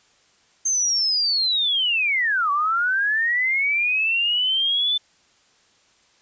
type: linear two-way sweep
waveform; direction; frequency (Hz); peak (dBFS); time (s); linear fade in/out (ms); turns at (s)
sine; down then up; 6370 to 1125 to 3536; -18; 0.65-4.98; 10; 2.51
effects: white hiss -59 dBFS RMS until 6.21 s + resampled to 16000 Hz